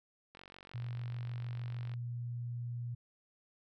click train, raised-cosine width 0.3 ms, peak -36 dBFS, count 75, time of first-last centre 0.35-1.938 s, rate 46.6 Hz
sine tone, 120 Hz, B2, 49 cents flat, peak -37 dBFS, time 0.74-2.95 s, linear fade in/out 10 ms
effects none

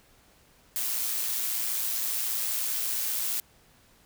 blue noise with amplitude modulation, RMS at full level -28 dBFS, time 0.76-3.4 s, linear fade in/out 0 ms, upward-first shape sine, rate 115 Hz, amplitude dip 35%, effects pink hiss -60 dBFS RMS until 4.05 s

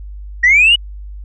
sine linear sweep, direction up, 1864.7 to 2960 Hz, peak -5 dBFS, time 0.43-0.76 s, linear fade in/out 10 ms, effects tanh soft clip ceiling -2 dBFS + added 50 Hz sine -27 dBFS peak until 1.24 s

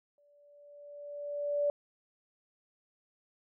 sine tone with exponential growth, 580 Hz, D5, 22 cents flat, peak -25 dBFS, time 0.18-1.7 s, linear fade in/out 1 ms, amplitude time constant 330 ms, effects none

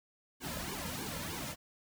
pink noise with flanger, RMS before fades -40 dBFS, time 0.4-1.56 s, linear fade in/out 50 ms, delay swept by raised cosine 1.5 to 2.7 ms, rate 3.2 Hz, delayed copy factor -1, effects none

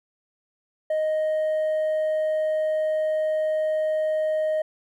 triangle tone with hard clipping, 622.3 Hz, D#5, in tune, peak -20 dBFS, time 0.9-4.62 s, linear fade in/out 5 ms, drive 1 dB, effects none

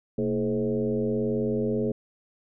sine tone with frequency modulation, 327 Hz, E4, 14 cents flat, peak -23 dBFS, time 0.18-1.92 s, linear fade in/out 5 ms, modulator 98.4 Hz, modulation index 1.9, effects none

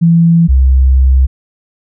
sine tone pair in turn, 167.6 / 65.54 Hz, E3 / C2, +29 / +4 cents, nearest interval octave + major third, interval 1625 cents, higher first, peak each -4 dBFS, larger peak neither, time 0.01-0.48 / 0.48-1.27 s, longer second, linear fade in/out 20 ms, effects none

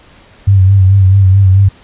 sine tone with vibrato, 96.3 Hz, G2, 30 cents flat, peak -3 dBFS, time 0.47-1.69 s, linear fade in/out 10 ms, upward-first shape sine, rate 4.6 Hz, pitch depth 52 cents each way, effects pink hiss -42 dBFS RMS until 1.83 s + resampled to 8000 Hz

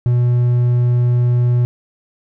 triangle tone, 121.9 Hz, B2, 22 cents flat, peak -9 dBFS, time 0.06-1.65 s, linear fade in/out 0 ms, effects none

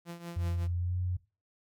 sawtooth tone with tremolo, 171.1 Hz, F3, 35 cents flat, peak -34 dBFS, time 0.05-0.68 s, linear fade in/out 50 ms, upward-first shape triangle, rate 5.3 Hz, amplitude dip 80%
sine tone with pitch glide, 87.31 to 90.39 Hz, F2 to F#2, 0 to -40 cents, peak -29 dBFS, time 0.36-1.17 s, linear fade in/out 10 ms, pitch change +60 cents, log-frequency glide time 0.75-0.99 s
effects noise-tail reverb RT60 0.3 s tail -19 dB re dry

